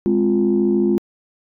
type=chord; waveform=sine; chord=F minor; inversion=first; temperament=equal; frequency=207.7 / 261.6 / 349.2 Hz; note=Ab3 / C4 / F4; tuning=0 / 0 / 0 cents; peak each=-17 / -21 / -16 dBFS; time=0.06-0.98 s; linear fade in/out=0 ms; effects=tanh soft clip ceiling -7 dBFS